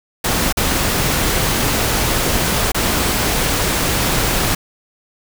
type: noise with dropouts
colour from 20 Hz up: pink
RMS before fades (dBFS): -17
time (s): 0.24-4.55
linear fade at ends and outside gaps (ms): 5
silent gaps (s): 0.526-0.57 / 2.719-2.745
effects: none